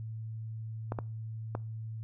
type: clicks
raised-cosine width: 1 ms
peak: -20 dBFS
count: 3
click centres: 0.921 / 0.988 / 1.551 s
effects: noise-tail reverb RT60 0.4 s tail -24 dB re dry + added 111 Hz sine -37 dBFS peak until 2.03 s